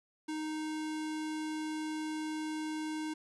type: tone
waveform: square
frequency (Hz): 310.3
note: D#4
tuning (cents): -5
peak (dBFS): -36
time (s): 0.28-3.14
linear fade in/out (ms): 10
effects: resampled to 24000 Hz + 11-bit